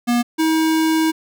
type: tone pair in turn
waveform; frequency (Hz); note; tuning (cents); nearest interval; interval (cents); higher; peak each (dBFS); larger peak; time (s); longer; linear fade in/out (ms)
square; 240 / 319.1; B3 / D#4; -49 / +44; perfect fourth; 493; second; -15; neither; 0.07-0.23 / 0.38-1.12; second; 20
effects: none